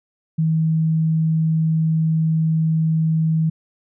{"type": "tone", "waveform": "sine", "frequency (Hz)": 160, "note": "D#3", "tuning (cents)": 49, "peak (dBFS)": -15, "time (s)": [0.38, 3.5], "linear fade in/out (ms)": 10, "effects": []}